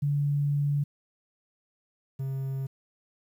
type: tone pair in turn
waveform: sine / triangle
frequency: 143.9 / 134.57 Hz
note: D3 / C3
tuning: -35 / +49 cents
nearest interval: minor second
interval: 116 cents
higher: first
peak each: -23 / -27 dBFS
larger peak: first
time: 0.02-0.84 / 2.19-2.67 s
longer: first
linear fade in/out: 10 ms
effects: 10-bit